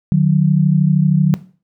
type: tone pair together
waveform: sine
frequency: 150.95 / 183.9 Hz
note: D3 / F#3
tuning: +48 / -10 cents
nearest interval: minor third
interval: 342 cents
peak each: -12 dBFS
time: 0.12-1.34 s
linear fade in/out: 0 ms
effects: noise-tail reverb RT60 0.4 s tail -17 dB re dry